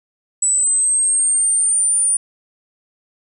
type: linear sweep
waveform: sine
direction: up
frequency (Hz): 7902 to 9397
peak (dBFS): -13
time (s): 0.42-2.17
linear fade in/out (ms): 5
effects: none